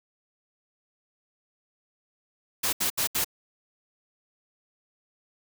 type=noise bursts; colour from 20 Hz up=white; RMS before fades=-26 dBFS; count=4; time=2.63-3.246 s; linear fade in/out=10 ms; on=100 ms; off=72 ms; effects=none